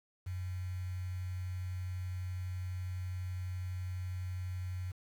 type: tone with quantisation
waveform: sine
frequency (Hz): 91.2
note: F#2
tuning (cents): -24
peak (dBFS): -36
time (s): 0.26-4.92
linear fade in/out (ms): 10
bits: 9
effects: none